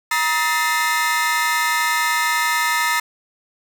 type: tone cluster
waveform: 40% pulse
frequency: 947 / 1273 / 1778 / 2089 Hz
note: A#5 / D#6 / A6 / C7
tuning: +27 / +39 / +18 / -3 cents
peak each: -22 dBFS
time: 0.11-3 s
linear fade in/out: 5 ms
effects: none